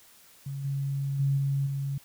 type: tone with level steps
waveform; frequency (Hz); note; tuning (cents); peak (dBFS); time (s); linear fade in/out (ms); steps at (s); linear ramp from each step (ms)
sine; 138.4; C#3; -2; -32 / -27 / -22 / -24 / -28; 0.46-1.98; 5; 0.64 / 1.19 / 1.37 / 1.66; 10
effects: white hiss -56 dBFS RMS until 2.04 s